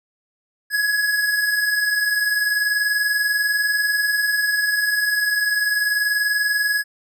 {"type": "tone pair together", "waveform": "square", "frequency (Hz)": [1661.2, 1681.5], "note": ["G#6", "G#6"], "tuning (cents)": [0, 21], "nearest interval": "unison", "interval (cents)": 21, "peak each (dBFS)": [-27, -19], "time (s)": [0.7, 6.84], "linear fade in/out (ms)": 50, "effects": []}